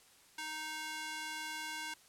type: tone with high-pass filter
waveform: square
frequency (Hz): 310.7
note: D#4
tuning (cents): -2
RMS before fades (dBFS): -42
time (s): 0.38-1.94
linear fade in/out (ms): 5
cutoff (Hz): 1300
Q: 0.87
effects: white hiss -63 dBFS RMS until 2.08 s + low-pass 11000 Hz 12 dB/octave